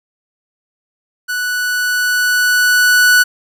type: tone with level ramp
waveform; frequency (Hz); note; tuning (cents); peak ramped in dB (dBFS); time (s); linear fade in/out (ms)
45% pulse; 1480; F#6; 0; -17 to -6; 1.28-3.24; 20
effects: none